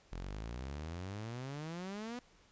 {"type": "exponential sweep", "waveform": "sawtooth", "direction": "up", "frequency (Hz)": [42, 250], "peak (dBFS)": -37, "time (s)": [0.12, 2.19], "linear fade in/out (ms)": 0, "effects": ["pink hiss -66 dBFS RMS until 2.51 s", "resampled to 16000 Hz"]}